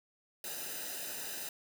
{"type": "noise with comb filter", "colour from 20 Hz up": "white", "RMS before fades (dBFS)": -41, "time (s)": [0.44, 1.49], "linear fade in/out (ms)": 2, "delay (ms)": 0.9, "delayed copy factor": -0.75, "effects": []}